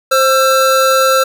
square tone pair together, 527.5 / 1345 Hz, C5 / E6, +14 / +34 cents, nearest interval octave + major third, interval 1620 cents, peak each -12 dBFS, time 0.11-1.24 s, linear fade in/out 10 ms, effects none

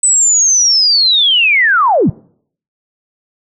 sine linear sweep, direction down, 8100 to 103.7 Hz, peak -7 dBFS, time 0.03-2.1 s, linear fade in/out 5 ms, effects noise-tail reverb RT60 0.6 s tail -24 dB re dry

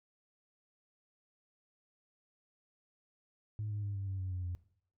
sine tone with pitch steps, 106.4 / 103.67 / 101.01 / 98.42 / 95.89 / 93.43 / 91.04 / 88.7 Hz, G#2 / G#2 / G#2 / G2 / G2 / F#2 / F#2 / F2, +42 / -3 / -48 / +7 / -38 / +17 / -28 / +27 cents, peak -34 dBFS, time 3.59-4.55 s, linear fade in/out 0 ms, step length 120 ms, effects noise-tail reverb RT60 0.6 s tail -18 dB re dry + tanh soft clip ceiling -32 dBFS

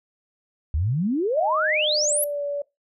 sine exponential sweep, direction up, 69.3 to 11840 Hz, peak -20 dBFS, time 0.74-2.24 s, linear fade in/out 0 ms
sine tone with pitch glide, 622.3 to 574 Hz, D#5 to D5, 0 to -40 cents, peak -24 dBFS, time 1.37-2.62 s, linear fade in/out 5 ms, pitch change -140 cents, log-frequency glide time 1.6-2.44 s
effects noise-tail reverb RT60 0.2 s tail -21 dB re dry

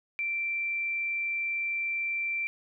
sine tone, 2349 Hz, D7, in tune, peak -28 dBFS, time 0.19-2.47 s, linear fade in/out 0 ms, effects none

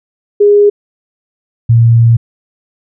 sine tone pair in turn, 410.6 / 116.09 Hz, G#4 / A#2, -20 / -7 cents, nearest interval octave + minor seventh, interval 2187 cents, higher first, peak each -3 dBFS, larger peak neither, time 0.4-0.7 / 1.69-2.17 s, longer second, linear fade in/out 10 ms, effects none

